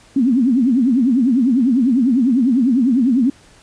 sine tone with vibrato, 250 Hz, B3, 21 cents sharp, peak -11 dBFS, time 0.16-3.3 s, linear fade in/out 5 ms, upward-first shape triangle, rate 10 Hz, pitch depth 250 cents each way, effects pink hiss -48 dBFS RMS until 3.62 s + resampled to 22050 Hz

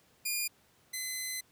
10% pulse tone pair in turn, 2424 / 2035 Hz, D#7 / C7, -46 / -49 cents, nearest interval minor third, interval 303 cents, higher first, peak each -22 / -26 dBFS, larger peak first, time 0.25-0.48 / 0.93-1.41 s, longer second, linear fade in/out 10 ms, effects pink hiss -66 dBFS RMS until 1.51 s + high-pass 80 Hz 12 dB/octave

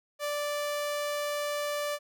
sawtooth tone, 586 Hz, D5, 4 cents flat, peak -26 dBFS, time 0.19-1.99 s, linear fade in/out 50 ms, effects none

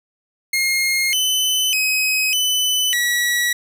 sawtooth tone with pitch steps, 2140 / 3027 / 2533 / 3007 / 1932 Hz, C7 / F#7 / D#7 / F#7 / B6, +38 / +39 / +30 / +27 / -39 cents, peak -13 dBFS, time 0.53-3.53 s, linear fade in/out 5 ms, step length 600 ms, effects none

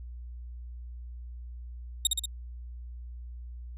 20% pulse tone with echo, 3729 Hz, A#7, in tune, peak -15 dBFS, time 2.05-2.07 s, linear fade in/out 2 ms, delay 62 ms, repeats 3, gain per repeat -3 dB, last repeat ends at 2.256 s, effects added 60 Hz sine -39 dBFS peak until 3.77 s

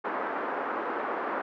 white band-pass noise, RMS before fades -32 dBFS, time 0.04-1.42 s, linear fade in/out 10 ms, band 280 to 1400 Hz, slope 24 dB/octave, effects none

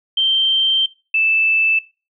sine tone pair in turn, 3136 / 2637 Hz, G7 / E7, 0 / 0 cents, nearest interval minor third, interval 300 cents, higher first, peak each -13 dBFS, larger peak neither, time 0.17-0.86 / 1.14-1.79 s, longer first, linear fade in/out 5 ms, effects noise-tail reverb RT60 0.3 s tail -19 dB re dry

